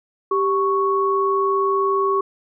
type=tone pair together; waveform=sine; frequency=392 / 1108.7 Hz; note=G4 / C#6; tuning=0 / 0 cents; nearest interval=octave + tritone; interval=1800 cents; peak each=-19 dBFS; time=0.31-2.21 s; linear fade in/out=5 ms; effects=none